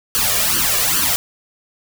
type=noise with flanger; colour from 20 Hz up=white; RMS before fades=-17 dBFS; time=0.15-1.16 s; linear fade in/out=0 ms; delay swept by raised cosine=0.66 to 1.76 ms; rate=2.4 Hz; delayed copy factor=+0.8; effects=none